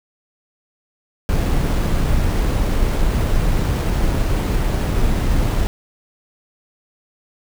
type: noise with sample-and-hold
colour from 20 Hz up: brown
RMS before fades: -17 dBFS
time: 1.29-5.67 s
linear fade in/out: 0 ms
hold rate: 11025 Hz
effects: none